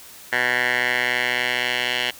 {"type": "tone with band-pass filter sweep", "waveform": "10% pulse", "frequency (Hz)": 123.8, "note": "B2", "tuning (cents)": 5, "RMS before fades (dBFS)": -22, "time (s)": [0.32, 2.11], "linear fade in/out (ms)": 10, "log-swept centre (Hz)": [1800, 2700], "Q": 2.8, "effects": ["white hiss -43 dBFS RMS until 2.19 s"]}